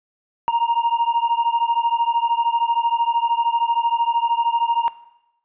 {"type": "beating tone pair", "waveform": "triangle", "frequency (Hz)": [929, 942], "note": ["A#5", "A#5"], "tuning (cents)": [-6, 18], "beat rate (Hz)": 13, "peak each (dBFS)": -18, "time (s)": [0.48, 4.88], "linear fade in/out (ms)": 0, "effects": ["noise-tail reverb RT60 0.9 s tail -17 dB re dry", "resampled to 8000 Hz"]}